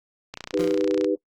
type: click train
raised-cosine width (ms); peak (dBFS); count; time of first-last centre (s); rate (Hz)
0.2; -16; 22; 0.34-1.045; 29.8
type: chord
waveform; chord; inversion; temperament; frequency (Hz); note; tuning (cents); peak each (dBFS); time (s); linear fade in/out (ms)
sine; Eb augmented; none; equal; 311.1 / 392 / 493.9; Eb4 / G4 / B4; 0 / 0 / 0; -24; 0.53-1.16; 20
type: tone with exponential decay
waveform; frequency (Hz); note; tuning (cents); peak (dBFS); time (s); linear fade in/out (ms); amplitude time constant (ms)
20% pulse; 174.61; F3; 0; -22; 0.59-0.97; 2; 81
effects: noise-tail reverb RT60 0.1 s tail -25 dB re dry + Opus 48 kbps